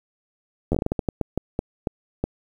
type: slowing click train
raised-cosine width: 2 ms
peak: -9 dBFS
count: 15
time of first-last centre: 0.72-2.24 s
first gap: 11 ms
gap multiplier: 1.31
effects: 8-bit